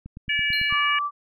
click train, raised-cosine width 5 ms, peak -25 dBFS, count 7, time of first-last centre 0.06-0.725 s, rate 9.02 Hz
harmonic tone, 577 Hz, D5, 31 cents flat, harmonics 3 / 4 / 5, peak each -26 / -24 / -26 dBFS, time 0.29-0.99 s, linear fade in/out 5 ms
triangle tone with exponential decay, 4186 Hz, C8, in tune, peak -25 dBFS, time 0.53-0.93 s, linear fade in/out 1 ms, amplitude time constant 85 ms
sine tone, 1165 Hz, D6, 14 cents flat, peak -23 dBFS, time 0.69-1.11 s, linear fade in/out 50 ms
effects none

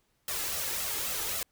white noise with flanger, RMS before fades -33 dBFS, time 0.28-1.43 s, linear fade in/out 2 ms, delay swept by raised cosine 1.5 to 2.41 ms, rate 3.7 Hz, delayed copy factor +0.6, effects pink hiss -73 dBFS RMS until 1.51 s

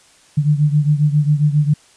sine beating tone pair, 146.83 / 154.23 Hz, D3 / D#3, 0 / -15 cents, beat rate 7.4 Hz, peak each -13 / -17 dBFS, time 0.37-1.74 s, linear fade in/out 10 ms, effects white hiss -50 dBFS RMS until 1.96 s + resampled to 22050 Hz

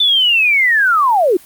sine linear sweep, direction down, 3554 to 326.5 Hz, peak -9 dBFS, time 0-1.37 s, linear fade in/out 5 ms, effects white hiss -42 dBFS RMS until 1.45 s + Opus 32 kbps

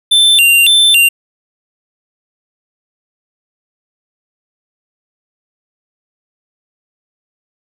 square tone with vibrato, 3136 Hz, G7, in tune, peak -6 dBFS, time 0.11-1.09 s, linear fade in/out 10 ms, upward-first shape square, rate 1.8 Hz, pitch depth 210 cents each way, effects none

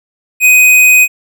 square tone, 2500 Hz, D#7, 8 cents sharp, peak -4 dBFS, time 0.4-1.08 s, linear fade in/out 50 ms, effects none

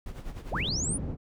brown noise with tremolo, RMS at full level -36 dBFS, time 0.06-0.69 s, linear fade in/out 2 ms, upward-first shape sine, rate 10 Hz, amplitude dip 70%
sine linear sweep, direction up, 220 to 9956 Hz, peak -29 dBFS, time 0.51-0.98 s, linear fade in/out 20 ms
white low-pass noise, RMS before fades -33 dBFS, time 0.51-1.17 s, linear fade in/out 50 ms, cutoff 190 Hz, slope 12 dB/octave
effects none

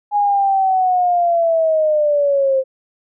sine linear sweep, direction down, 830.6 to 523.3 Hz, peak -12 dBFS, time 0.11-2.64 s, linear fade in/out 50 ms, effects none

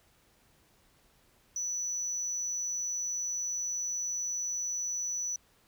sine tone, 5940 Hz, F#8, 6 cents sharp, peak -30 dBFS, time 1.56-5.36 s, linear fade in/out 2 ms, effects tanh soft clip ceiling -28 dBFS + pink hiss -66 dBFS RMS until 5.67 s

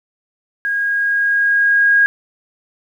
sine tone with level ramp, 1635 Hz, G#6, 28 cents flat, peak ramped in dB -16 to -8 dBFS, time 0.65-2.06 s, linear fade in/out 0 ms, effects 8-bit

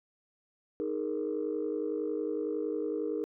sine chord, D# suspended fourth, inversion none, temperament equal, 311.1 / 415.3 / 466.2 Hz, D#4 / G#4 / A#4, 0 / 0 / 0 cents, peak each -34 dBFS, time 0.8-3.24 s, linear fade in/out 0 ms, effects tanh soft clip ceiling -23 dBFS

